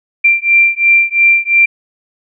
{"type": "beating tone pair", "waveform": "sine", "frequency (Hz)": [2363, 2365.9], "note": ["D7", "D7"], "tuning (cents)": [10, 12], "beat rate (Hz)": 2.9, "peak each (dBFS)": -10, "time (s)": [0.24, 1.66], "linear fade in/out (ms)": 10, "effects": []}